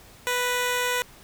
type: tone pair together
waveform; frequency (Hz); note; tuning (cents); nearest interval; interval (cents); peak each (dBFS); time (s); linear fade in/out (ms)
10% pulse; 493.7 / 1864; B4 / A#6; -1 / -1; octave + major seventh; 2300; -15 / -27; 0.27-1.02; 0
effects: pink hiss -50 dBFS RMS until 1.23 s